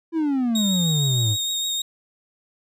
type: exponential sweep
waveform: triangle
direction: down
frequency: 337.1 to 102 Hz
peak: -17 dBFS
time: 0.12-1.37 s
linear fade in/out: 50 ms
type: tone with vibrato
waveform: 30% pulse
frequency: 3729 Hz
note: A#7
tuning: in tune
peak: -20 dBFS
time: 0.55-1.82 s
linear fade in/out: 5 ms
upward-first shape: sine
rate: 6.5 Hz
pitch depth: 23 cents each way
effects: none